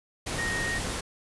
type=tone in noise; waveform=sine; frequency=1864.7 Hz; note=A#6; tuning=in tune; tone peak=-29 dBFS; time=0.38-0.79 s; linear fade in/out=10 ms; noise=pink; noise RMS=-32 dBFS; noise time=0.26-1.01 s; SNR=0 dB; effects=resampled to 24000 Hz